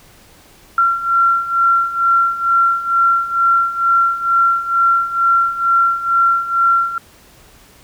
sine beating tone pair, 1366 / 1368.2 Hz, F6 / F6, -39 / -36 cents, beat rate 2.2 Hz, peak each -17 / -13 dBFS, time 0.78-6.98 s, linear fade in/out 2 ms, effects pink hiss -46 dBFS RMS until 7.83 s

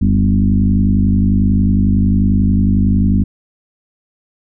sine tone with frequency modulation, 138.4 Hz, C#3, 2 cents flat, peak -9 dBFS, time 0.01-3.24 s, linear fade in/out 10 ms, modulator 51.1 Hz, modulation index 2.2, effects none

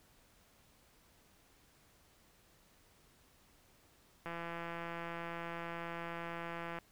click train, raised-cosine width 0.5 ms, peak -28 dBFS, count 428, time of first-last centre 4.26-6.787 s, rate 169 Hz, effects pink hiss -67 dBFS RMS until 6.91 s

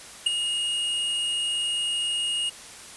square tone with ADSR envelope, 2861 Hz, F7, 41 cents sharp, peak -16 dBFS, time 0.26-2.5 s, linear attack 8 ms, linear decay 11 ms, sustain -9 dB, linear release 13 ms, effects white hiss -43 dBFS RMS until 2.96 s + resampled to 24000 Hz

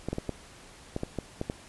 clicks, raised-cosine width 2 ms, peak -17 dBFS, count 9, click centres 0.086 / 0.13 / 0.184 / 0.293 / 0.964 / 1.034 / 1.187 / 1.414 / 1.499 s, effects pink hiss -51 dBFS RMS until 1.68 s + resampled to 24000 Hz

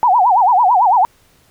sine tone with vibrato, 847 Hz, G#5, 34 cents sharp, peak -8 dBFS, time 0.03-1.05 s, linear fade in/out 0 ms, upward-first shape sine, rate 9 Hz, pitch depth 280 cents each way, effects pink hiss -53 dBFS RMS until 1.5 s

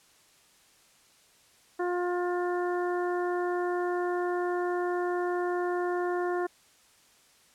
harmonic tone, 355.1 Hz, F4, 29 cents sharp, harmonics 1 / 2 / 3 / 4 / 5, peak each -28 / -34 / -38 / -40 / -42 dBFS, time 1.79-6.47 s, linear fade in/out 10 ms, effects white hiss -61 dBFS RMS until 7.54 s + low-pass 10000 Hz 12 dB/octave

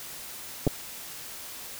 clicks, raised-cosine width 2 ms, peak -10 dBFS, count 2, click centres 0.668 / 0.675 s, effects white hiss -41 dBFS RMS until 1.79 s

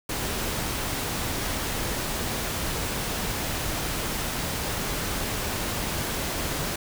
pink noise, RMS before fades -29 dBFS, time 0.09-6.76 s, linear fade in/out 5 ms, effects none

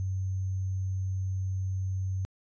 sine tone with sample-and-hold, 94.6 Hz, F#2, 39 cents sharp, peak -28 dBFS, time 0-2.25 s, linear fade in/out 0 ms, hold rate 6300 Hz, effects resampled to 16000 Hz

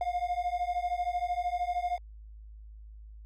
triangle beating tone pair, 705 / 718 Hz, F5 / F5, +16 / +48 cents, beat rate 13 Hz, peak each -30 dBFS, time 0.01-1.98 s, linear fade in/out 2 ms, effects added 53 Hz sine -45 dBFS peak until 3.25 s

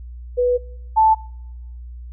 sine tone pair in turn, 492.9 / 878.2 Hz, B4 / A5, -3 / -4 cents, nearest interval minor seventh, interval 999 cents, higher second, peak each -14 / -10 dBFS, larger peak second, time 0.37-0.58 / 0.96-1.15 s, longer first, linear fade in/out 20 ms, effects noise-tail reverb RT60 0.9 s tail -26 dB re dry + added 60 Hz sine -32 dBFS peak until 2.12 s

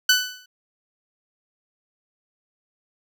15% pulse tone with exponential decay, 1497 Hz, F#6, 20 cents sharp, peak -5 dBFS, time 0.09-0.46 s, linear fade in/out 5 ms, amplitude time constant 80 ms, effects none

